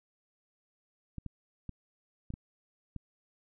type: clicks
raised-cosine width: 5 ms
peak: -27 dBFS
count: 6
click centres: 1.183 / 1.263 / 1.693 / 2.304 / 2.339 / 2.963 s
effects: none